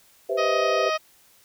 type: chord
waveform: sine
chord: C major seventh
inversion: second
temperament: equal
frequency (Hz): 392 / 493.9 / 523.3 / 659.3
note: G4 / B4 / C5 / E5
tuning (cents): 0 / 0 / 0 / 0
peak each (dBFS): -28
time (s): 0.29-0.9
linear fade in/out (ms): 10
type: harmonic tone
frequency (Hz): 627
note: D#5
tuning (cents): +13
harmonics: 1 / 2 / 3 / 4 / 5 / 6 / 7 / 8 / 9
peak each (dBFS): -25 / -26 / -33 / -32 / -36 / -41 / -42 / -39 / -40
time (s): 0.37-0.98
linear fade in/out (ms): 20
effects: white hiss -57 dBFS RMS until 1.44 s